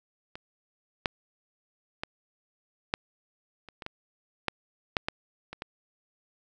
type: clicks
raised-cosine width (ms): 0.3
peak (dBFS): -24 / -9 / -16 / -9 / -29 / -24 / -19 / -10 / -8 / -12 / -23 / -19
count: 12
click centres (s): 0.355 / 1.058 / 2.035 / 2.939 / 3.687 / 3.822 / 3.864 / 4.483 / 4.968 / 5.085 / 5.53 / 5.621
effects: none